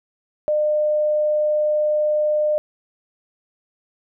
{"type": "tone", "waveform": "sine", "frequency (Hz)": 604, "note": "D5", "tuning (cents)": 48, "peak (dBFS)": -16, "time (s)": [0.48, 2.58], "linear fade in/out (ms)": 0, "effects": []}